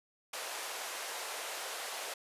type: band-pass noise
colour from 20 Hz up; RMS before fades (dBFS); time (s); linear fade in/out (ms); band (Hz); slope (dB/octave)
pink; -41; 0.33-2.14; 5; 510 to 13000; 24
effects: resampled to 32000 Hz